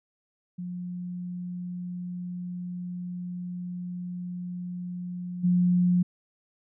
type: tone with level steps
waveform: sine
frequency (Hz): 178.3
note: F3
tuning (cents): +36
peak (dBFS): -32 / -19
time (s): 0.58-6.03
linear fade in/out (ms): 10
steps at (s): 5.43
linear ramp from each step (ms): 20
effects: none